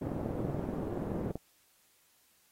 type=band-pass noise; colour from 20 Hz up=pink; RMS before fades=-37 dBFS; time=0.01-1.32 s; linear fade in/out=10 ms; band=130 to 450 Hz; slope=12 dB/octave
type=click train; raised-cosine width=2 ms; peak=-23 dBFS; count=28; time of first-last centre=0.07-1.356 s; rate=21 Hz
effects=white hiss -68 dBFS RMS until 2.51 s + AAC 48 kbps